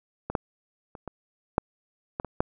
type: clicks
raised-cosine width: 1 ms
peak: -17 / -9 / -27 / -21 / -6 / -15 / -21 / -8 dBFS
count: 8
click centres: 0.3 / 0.352 / 0.952 / 1.077 / 1.581 / 2.199 / 2.247 / 2.405 s
effects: none